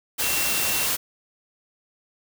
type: tone in noise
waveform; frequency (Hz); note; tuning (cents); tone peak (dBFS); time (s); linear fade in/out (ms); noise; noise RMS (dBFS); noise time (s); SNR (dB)
sine; 2719; F7; -47; -30; 0.21-0.87; 20; white; -24; 0.18-0.97; -9
effects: none